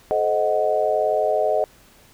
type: chord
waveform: sine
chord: A diminished seventh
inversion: none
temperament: equal with one note detuned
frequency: 431.2 / 523.3 / 622.3 / 740 Hz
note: A4 / C5 / Eb5 / Gb5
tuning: -35 / 0 / 0 / 0 cents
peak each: -24 / -26 / -20 / -24 dBFS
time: 0.11-1.64 s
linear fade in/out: 0 ms
effects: pink hiss -52 dBFS RMS until 2.13 s